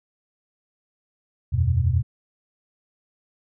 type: chord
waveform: sine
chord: E suspended second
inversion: none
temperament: equal with one note detuned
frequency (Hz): 81.27 / 92.5 / 123.47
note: E2 / F#2 / B2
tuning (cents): -24 / 0 / 0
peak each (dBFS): -22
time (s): 1.52-2.03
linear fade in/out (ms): 20
effects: none

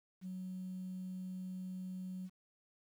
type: tone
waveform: sine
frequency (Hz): 185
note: F#3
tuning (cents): 0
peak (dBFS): -40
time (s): 0.21-2.3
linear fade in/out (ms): 50
effects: tanh soft clip ceiling -37 dBFS + 11-bit

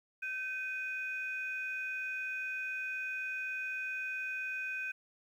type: tone pair together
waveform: sine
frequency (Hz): 1541.4 / 2489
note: G6 / D#7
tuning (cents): -30 / 0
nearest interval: minor sixth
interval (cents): 830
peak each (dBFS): -38 / -37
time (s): 0.22-4.92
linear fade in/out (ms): 10
effects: tanh soft clip ceiling -28 dBFS + 11-bit

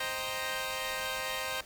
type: chord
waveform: 10% pulse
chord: C minor seventh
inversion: none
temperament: equal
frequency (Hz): 523.3 / 622.3 / 784 / 932.3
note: C5 / Eb5 / G5 / Bb5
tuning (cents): 0 / 0 / 0 / 0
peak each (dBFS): -28 / -31 / -33 / -32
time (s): 0-1.61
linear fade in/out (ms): 5
effects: pink hiss -52 dBFS RMS until 1.65 s

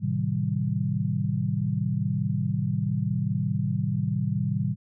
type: chord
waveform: sine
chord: A half-diminished seventh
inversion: none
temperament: equal with one note detuned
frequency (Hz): 110 / 130.81 / 155.56 / 192.52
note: A2 / C3 / Eb3 / G3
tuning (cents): 0 / 0 / 0 / -31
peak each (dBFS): -29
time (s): 0-4.76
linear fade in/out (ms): 50
effects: none

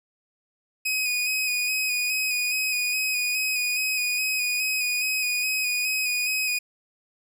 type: tone with vibrato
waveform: sawtooth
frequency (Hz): 2499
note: D#7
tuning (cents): +7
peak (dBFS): -20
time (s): 0.85-6.59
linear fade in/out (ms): 10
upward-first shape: square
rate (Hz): 2.4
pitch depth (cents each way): 23
effects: none

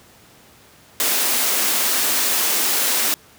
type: high-pass noise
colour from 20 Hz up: white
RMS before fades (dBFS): -19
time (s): 1-3.14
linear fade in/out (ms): 0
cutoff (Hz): 210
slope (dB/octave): 48
effects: pink hiss -49 dBFS RMS until 3.38 s + high-pass 80 Hz 12 dB/octave

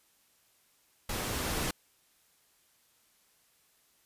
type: noise with level ramp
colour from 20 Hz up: pink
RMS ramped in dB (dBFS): -35 to -32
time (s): 1.09-1.71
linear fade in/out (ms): 5
effects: white hiss -68 dBFS RMS until 4.05 s + resampled to 32000 Hz

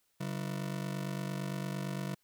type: ring-modulated tone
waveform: 40% pulse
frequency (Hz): 163.1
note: E3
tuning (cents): -18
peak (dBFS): -31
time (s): 0.2-2.15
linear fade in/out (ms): 10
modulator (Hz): 24.4
effects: white hiss -75 dBFS RMS until 2.23 s

